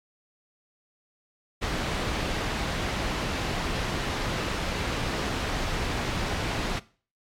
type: low-pass noise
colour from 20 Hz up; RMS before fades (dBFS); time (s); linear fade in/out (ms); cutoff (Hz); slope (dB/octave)
pink; -29; 1.61-6.8; 20; 4400; 12
effects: noise-tail reverb RT60 0.4 s tail -19 dB re dry + MP3 96 kbps